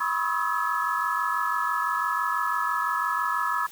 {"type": "tone cluster", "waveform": "sine", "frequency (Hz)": [983, 1084, 1261, 1307, 1700], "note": ["B5", "C#6", "D#6", "E6", "G#6"], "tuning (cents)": [-8, -39, 23, -15, 40], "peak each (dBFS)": -30, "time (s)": [0, 3.67], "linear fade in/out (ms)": 10, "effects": ["white hiss -47 dBFS RMS until 3.71 s"]}